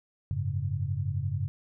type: chord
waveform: sine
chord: F# suspended second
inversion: none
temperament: just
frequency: 92.5 / 104.06 / 138.75 Hz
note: F#2 / G#2 / C#3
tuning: 0 / +4 / +2 cents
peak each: -32 / -32 / -32 dBFS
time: 0.31-1.48 s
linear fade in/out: 0 ms
effects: none